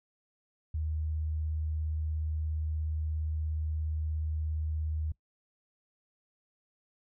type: tone with vibrato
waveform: sine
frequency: 77.78 Hz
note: D#2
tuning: in tune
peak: -30 dBFS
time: 0.74-5.12 s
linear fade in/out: 5 ms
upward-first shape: sine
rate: 17 Hz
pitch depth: 10 cents each way
effects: noise-tail reverb RT60 0.1 s tail -21 dB re dry